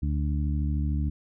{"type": "harmonic tone", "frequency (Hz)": 73.42, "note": "D2", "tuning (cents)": 0, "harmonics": [1, 2, 3, 4], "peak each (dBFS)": [-25, -31, -35, -37], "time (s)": [0.02, 1.1], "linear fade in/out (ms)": 10, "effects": []}